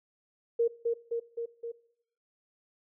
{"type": "tone with echo", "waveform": "sine", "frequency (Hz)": 466.2, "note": "A#4", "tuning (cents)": 0, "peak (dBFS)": -22, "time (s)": [0.59, 0.68], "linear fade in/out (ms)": 10, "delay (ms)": 260, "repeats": 4, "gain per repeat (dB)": -3, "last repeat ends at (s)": 1.72, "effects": ["noise-tail reverb RT60 0.7 s tail -20 dB re dry"]}